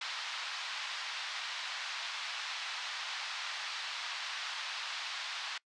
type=band-pass noise; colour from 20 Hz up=white; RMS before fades=-40 dBFS; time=0.01-5.58 s; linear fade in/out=5 ms; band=860 to 4500 Hz; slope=24 dB/octave; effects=noise-tail reverb RT60 0.1 s tail -24 dB re dry + resampled to 22050 Hz